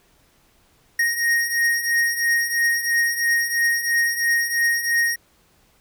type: beating tone pair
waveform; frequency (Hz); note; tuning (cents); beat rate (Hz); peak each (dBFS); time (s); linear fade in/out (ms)
square; 1864.7 / 1867.7; A#6 / A#6; 0 / +3; 3; -25 / -20; 0.99-5.16; 5
effects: pink hiss -59 dBFS RMS until 5.8 s